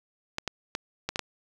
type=clicks; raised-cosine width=0.2 ms; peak=-12 dBFS; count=6; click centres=0.384 / 0.477 / 0.751 / 1.09 / 1.159 / 1.193 s; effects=7-bit